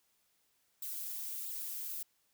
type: noise with flanger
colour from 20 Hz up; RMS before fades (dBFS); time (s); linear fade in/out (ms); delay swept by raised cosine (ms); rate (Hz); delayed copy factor
violet; -41; 0.82-2.03; 5; 0.24 to 5.64; 1.5; +0.75
effects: white hiss -75 dBFS RMS until 2.33 s